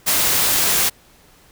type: noise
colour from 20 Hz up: white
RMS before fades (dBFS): -17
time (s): 0.06-0.9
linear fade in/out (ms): 20
effects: pink hiss -51 dBFS RMS until 1.51 s